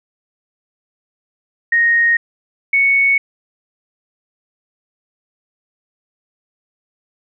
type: tone pair in turn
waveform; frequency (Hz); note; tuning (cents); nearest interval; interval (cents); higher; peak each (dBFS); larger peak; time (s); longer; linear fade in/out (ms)
sine; 1864.7 / 2218; A#6 / C#7; 0 / 0; minor third; 300; second; -10; neither; 1.72-2.17 / 2.73-3.18; neither; 5
effects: none